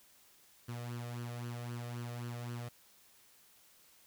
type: tone with flanger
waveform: sawtooth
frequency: 120 Hz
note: B2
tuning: 49 cents flat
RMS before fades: -42 dBFS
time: 0.68-2.69 s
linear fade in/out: 10 ms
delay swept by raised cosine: 0.66 to 1.66 ms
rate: 3.8 Hz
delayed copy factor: +0.6
effects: white hiss -64 dBFS RMS until 4.06 s